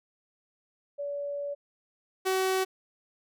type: tone pair in turn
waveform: sine / sawtooth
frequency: 572 / 377.8 Hz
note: D5 / F#4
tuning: -46 / +36 cents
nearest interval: perfect fifth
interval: 718 cents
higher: first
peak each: -31 / -21 dBFS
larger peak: second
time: 0.98-1.55 / 2.25-2.65 s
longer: first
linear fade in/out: 20 ms
effects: none